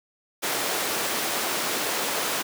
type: high-pass noise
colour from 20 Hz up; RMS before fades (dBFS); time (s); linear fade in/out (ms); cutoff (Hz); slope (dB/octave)
pink; -27; 0.42-2.43; 20; 380; 12
effects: none